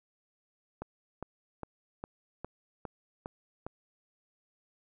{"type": "click train", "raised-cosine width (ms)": 1, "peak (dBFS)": -24, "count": 8, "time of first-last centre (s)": [0.82, 3.666], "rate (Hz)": 2.46, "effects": []}